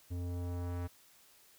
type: tone with low-pass filter sweep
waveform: square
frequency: 88 Hz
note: F2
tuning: 14 cents sharp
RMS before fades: -38 dBFS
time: 0.1-0.88 s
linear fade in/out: 20 ms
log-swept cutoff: 350 to 1800 Hz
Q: 0.77
effects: white hiss -63 dBFS RMS until 1.58 s